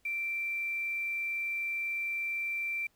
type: tone with quantisation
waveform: sine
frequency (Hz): 2349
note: D7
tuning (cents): 0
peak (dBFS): -31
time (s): 0.05-2.87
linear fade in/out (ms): 5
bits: 9
effects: pink hiss -71 dBFS RMS until 2.95 s